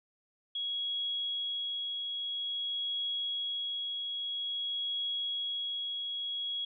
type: tone with tremolo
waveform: sine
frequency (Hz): 3322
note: G#7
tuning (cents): 0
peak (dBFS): -31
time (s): 0.55-6.65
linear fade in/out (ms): 5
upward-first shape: triangle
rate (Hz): 0.5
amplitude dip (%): 30
effects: none